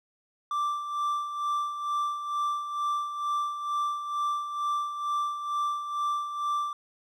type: tone with tremolo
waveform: triangle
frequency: 1174.7 Hz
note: D6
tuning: in tune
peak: -23 dBFS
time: 0.51-6.73 s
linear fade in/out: 2 ms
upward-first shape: sine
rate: 2.2 Hz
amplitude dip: 60%
effects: none